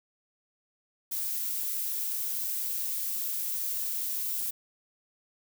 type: noise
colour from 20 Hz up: violet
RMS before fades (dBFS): -32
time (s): 1.11-4.51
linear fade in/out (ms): 10
effects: none